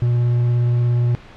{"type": "tone with vibrato", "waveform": "triangle", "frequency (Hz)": 120.5, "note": "B2", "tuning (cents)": -42, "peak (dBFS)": -12, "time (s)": [0.02, 1.15], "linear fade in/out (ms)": 0, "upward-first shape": "triangle", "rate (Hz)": 17, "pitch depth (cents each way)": 10, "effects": ["pink hiss -42 dBFS RMS until 1.36 s", "low-pass 3000 Hz 12 dB/octave"]}